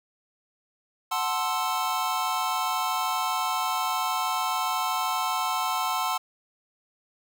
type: chord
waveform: square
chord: F# half-diminished seventh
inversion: none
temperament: equal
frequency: 740 / 880 / 1046.5 / 1318.5 Hz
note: F#5 / A5 / C6 / E6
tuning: 0 / 0 / 0 / 0 cents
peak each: -32 / -32 / -30 / -32 dBFS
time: 1.11-6.18 s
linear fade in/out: 10 ms
effects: none